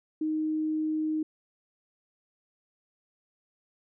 sine tone, 311.2 Hz, D#4, in tune, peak -26 dBFS, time 0.21-1.23 s, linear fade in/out 5 ms, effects none

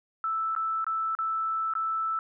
sine tone with dropouts, 1318.5 Hz, E6, in tune, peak -26 dBFS, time 0.24-2.19 s, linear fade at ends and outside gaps 1 ms, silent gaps 0.551-0.563 / 0.844-0.866 / 1.151-1.188 / 1.737-1.752 s, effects none

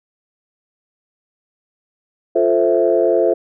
sine chord, F major seventh, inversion none, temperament equal, 349.2 / 440 / 523.3 / 659.3 Hz, F4 / A4 / C5 / E5, 0 / 0 / 0 / 0 cents, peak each -17 dBFS, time 2.35-3.34 s, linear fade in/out 10 ms, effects tanh soft clip ceiling -1 dBFS

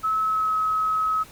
sine tone with pitch glide, 1295 to 1280.1 Hz, E6 to D#6, -31 to +49 cents, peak -20 dBFS, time 0.03-1.24 s, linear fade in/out 20 ms, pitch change -20 cents, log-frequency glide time 0.21-0.55 s, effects pink hiss -47 dBFS RMS until 1.31 s

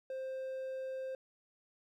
triangle tone, 525 Hz, C5, 6 cents sharp, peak -36 dBFS, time 0.1-1.15 s, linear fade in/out 2 ms, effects none

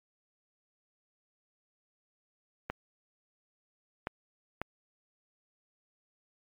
clicks, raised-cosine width 0.5 ms, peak -18 dBFS, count 3, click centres 2.7 / 4.071 / 4.616 s, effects MP3 96 kbps

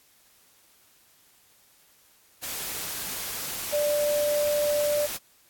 sine tone in noise, 589 Hz, D5, 5 cents sharp, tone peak -22 dBFS, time 3.72-5.07 s, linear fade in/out 20 ms, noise white, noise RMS -33 dBFS, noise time 2.42-5.18 s, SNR +8 dB, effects white hiss -60 dBFS RMS until 5.49 s + AAC 64 kbps

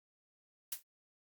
blue noise with exponential decay, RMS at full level -33 dBFS, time 0.72-0.83 s, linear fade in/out 5 ms, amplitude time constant 23 ms, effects Opus 48 kbps

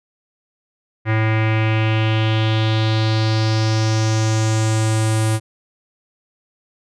square tone with low-pass filter sweep, 110 Hz, A2, in tune, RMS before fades -17 dBFS, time 1.05-5.4 s, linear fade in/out 50 ms, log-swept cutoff 2000 to 9800 Hz, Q 3.4, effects none

